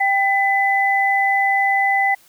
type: tone pair together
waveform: sine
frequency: 787 / 2005 Hz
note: G5 / B6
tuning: +7 / +26 cents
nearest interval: octave + major third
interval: 1619 cents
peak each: -17 dBFS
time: 0-2.15 s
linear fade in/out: 10 ms
effects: white hiss -52 dBFS RMS until 2.28 s